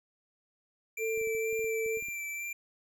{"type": "tone with vibrato", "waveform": "square", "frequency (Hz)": 2349, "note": "D7", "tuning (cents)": 0, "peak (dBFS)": -36, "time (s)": [0.97, 2.53], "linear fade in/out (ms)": 5, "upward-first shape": "sine", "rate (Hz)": 2.1, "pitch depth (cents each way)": 19}
{"type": "tone", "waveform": "sine", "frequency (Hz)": 446.7, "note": "A4", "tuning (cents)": 26, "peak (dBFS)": -30, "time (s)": [0.98, 2.01], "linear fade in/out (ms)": 50}
{"type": "clicks", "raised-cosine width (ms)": 3, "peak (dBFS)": -40, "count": 11, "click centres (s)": [1.176, 1.214, 1.273, 1.35, 1.528, 1.593, 1.644, 1.862, 1.972, 2.025, 2.085]}
{"effects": []}